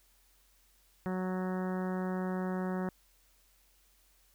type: harmonic tone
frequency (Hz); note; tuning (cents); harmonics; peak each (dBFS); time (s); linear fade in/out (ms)
185; F#3; 0; 1 / 2 / 3 / 4 / 5 / 6 / 7 / 8 / 9 / 10; -33 / -39 / -43 / -45 / -47 / -49 / -50 / -51 / -52 / -53; 1.06-2.89; 0
effects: added 45 Hz sine -68 dBFS peak until 4.34 s + white hiss -68 dBFS RMS until 4.34 s